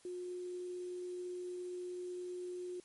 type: tone with quantisation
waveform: sine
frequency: 359.7 Hz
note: F#4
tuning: 49 cents flat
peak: -40 dBFS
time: 0.05-2.8 s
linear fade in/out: 2 ms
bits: 10
effects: white hiss -65 dBFS RMS until 2.84 s + MP3 48 kbps